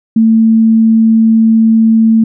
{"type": "tone", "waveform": "sine", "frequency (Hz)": 223.7, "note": "A3", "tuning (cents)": 29, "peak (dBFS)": -4, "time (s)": [0.16, 2.24], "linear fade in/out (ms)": 5, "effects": []}